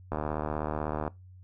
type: click train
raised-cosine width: 1 ms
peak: -17 dBFS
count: 74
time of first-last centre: 0.12-1.078 s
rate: 76.2 Hz
effects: noise-tail reverb RT60 0.2 s tail -20 dB re dry + added 92 Hz sine -48 dBFS peak until 1.43 s